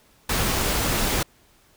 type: noise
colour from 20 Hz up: pink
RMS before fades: -23 dBFS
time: 0.29-1.23 s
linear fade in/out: 5 ms
effects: pink hiss -58 dBFS RMS until 1.76 s